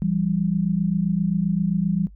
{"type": "tone pair together", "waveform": "sine", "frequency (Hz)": [168.38, 196], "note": ["E3", "G3"], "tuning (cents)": [37, 0], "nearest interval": "minor third", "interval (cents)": 263, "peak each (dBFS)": -22, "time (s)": [0.02, 2.07], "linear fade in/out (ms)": 0, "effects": ["noise-tail reverb RT60 0.1 s tail -17 dB re dry", "added 50 Hz sine -42 dBFS peak until 2.15 s"]}